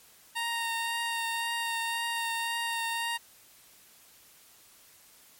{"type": "tone with vibrato", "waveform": "15% pulse", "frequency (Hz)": 926, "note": "A#5", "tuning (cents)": -12, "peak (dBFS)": -23, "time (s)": [0.35, 3.18], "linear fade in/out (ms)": 20, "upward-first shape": "triangle", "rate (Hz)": 1.9, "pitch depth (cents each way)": 17, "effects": ["white hiss -57 dBFS RMS until 5.39 s", "MP3 64 kbps"]}